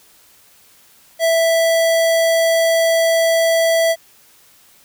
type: tone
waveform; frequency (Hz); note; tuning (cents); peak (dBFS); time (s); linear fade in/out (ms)
square; 659.3; E5; 0; -13; 1.19-3.96; 50
effects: white hiss -50 dBFS RMS until 4.84 s